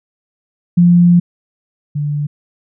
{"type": "tone pair in turn", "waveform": "sine", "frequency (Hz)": [174.5, 146.74], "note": ["F3", "D3"], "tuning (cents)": [-1, -1], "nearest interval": "minor third", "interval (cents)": 300, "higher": "first", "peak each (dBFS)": [-5, -15], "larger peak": "first", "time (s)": [[0.77, 1.2], [1.95, 2.27]], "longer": "first", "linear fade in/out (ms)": 10, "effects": []}